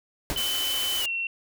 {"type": "noise with exponential decay", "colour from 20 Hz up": "pink", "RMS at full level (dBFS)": -26, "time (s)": [0.3, 0.51], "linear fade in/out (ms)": 0, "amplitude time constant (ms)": 45}
{"type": "tone with pitch glide", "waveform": "sine", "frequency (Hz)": [3036, 2720], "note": ["F#7", "F7"], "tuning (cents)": [44, -46], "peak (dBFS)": -26, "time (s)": [0.36, 1.27], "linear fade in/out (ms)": 2, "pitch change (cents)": -190, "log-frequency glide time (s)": [0.99, 1.09]}
{"type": "band-stop noise", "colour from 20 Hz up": "white", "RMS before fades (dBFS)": -31, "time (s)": [0.37, 1.06], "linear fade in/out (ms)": 5, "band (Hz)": [110, 240], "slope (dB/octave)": 48}
{"effects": []}